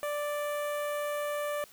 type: tone with notch filter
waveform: sawtooth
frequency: 587.3 Hz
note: D5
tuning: in tune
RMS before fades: -33 dBFS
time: 0.03-1.64 s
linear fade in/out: 0 ms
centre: 4800 Hz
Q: 0.64
effects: white hiss -56 dBFS RMS until 1.72 s